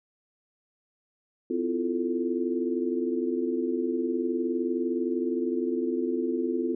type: chord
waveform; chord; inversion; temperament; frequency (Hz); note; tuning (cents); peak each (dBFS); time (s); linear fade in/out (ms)
sine; F major seventh; second; equal with one note detuned; 256.2 / 329.6 / 349.2 / 440; C4 / E4 / F4 / A4; -36 / 0 / 0 / 0; -30 / -32 / -29 / -33; 1.5-6.75; 5
effects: none